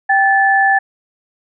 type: tone pair together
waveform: sine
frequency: 784 / 1740.8 Hz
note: G5 / A6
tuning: 0 / -19 cents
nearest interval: octave + major second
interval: 1381 cents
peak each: -12 / -12 dBFS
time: 0.09-0.79 s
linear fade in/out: 10 ms
effects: none